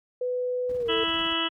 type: tone with pitch glide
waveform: sine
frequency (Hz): 498 to 446.2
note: B4 to A4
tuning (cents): +14 to +24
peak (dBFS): -25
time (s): 0.21-1.04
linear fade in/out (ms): 5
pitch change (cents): -190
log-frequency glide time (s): 0.78-0.92
type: noise with tremolo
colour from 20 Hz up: brown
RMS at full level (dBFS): -41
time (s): 0.69-1.33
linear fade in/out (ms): 5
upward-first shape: square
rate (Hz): 18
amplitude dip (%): 55
type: harmonic tone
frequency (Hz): 329.6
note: E4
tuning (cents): 0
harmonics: 1 / 2 / 3 / 4 / 5 / 6 / 8 / 9 / 10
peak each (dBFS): -32 / -38 / -35 / -32 / -38 / -37 / -34 / -28 / -32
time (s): 0.88-1.49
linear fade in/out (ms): 20
effects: high-pass 60 Hz 12 dB/octave